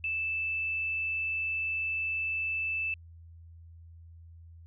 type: tone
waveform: sine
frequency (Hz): 2637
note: E7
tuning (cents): 0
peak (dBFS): -29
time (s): 0.04-2.94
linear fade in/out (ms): 2
effects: added 83 Hz sine -48 dBFS peak until 4.66 s